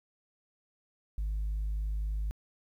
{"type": "tone", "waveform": "sine", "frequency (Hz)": 51.91, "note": "G#1", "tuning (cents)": 0, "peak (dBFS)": -28, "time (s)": [1.18, 2.31], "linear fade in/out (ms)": 0, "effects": ["tanh soft clip ceiling -28 dBFS", "11-bit"]}